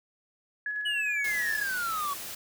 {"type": "tone with tremolo", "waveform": "sine", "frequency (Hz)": 1691, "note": "G#6", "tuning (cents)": 31, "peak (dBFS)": -29, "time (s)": [0.66, 1.63], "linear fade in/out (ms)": 2, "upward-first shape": "square", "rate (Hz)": 9.9, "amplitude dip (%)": 25}
{"type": "exponential sweep", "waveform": "triangle", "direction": "down", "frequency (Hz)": [2976, 1108.7], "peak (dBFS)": -27, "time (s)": [0.85, 2.14], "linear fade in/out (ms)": 10}
{"type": "noise", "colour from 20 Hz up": "white", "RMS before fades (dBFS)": -39, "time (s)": [1.24, 2.35], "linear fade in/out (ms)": 5}
{"effects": []}